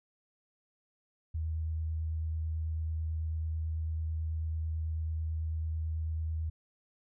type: tone with vibrato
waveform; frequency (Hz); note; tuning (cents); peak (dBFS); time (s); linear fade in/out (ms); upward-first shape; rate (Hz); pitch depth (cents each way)
sine; 79.7; D#2; +42; -31; 1.34-6.5; 10; sine; 9.1; 11
effects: none